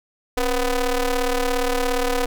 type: ring-modulated tone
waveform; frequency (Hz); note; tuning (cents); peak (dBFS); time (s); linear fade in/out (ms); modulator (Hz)
sawtooth; 251.6; B3; +32; -12; 0.37-2.26; 5; 233
effects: none